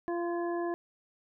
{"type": "harmonic tone with a mistuned harmonic", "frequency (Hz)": 344.5, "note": "F4", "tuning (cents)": -24, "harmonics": [1, 2, 3, 5], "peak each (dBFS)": [-31, -37, -41, -45], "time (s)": [0.08, 0.74], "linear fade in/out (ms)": 0, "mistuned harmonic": 5, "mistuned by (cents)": -18, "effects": []}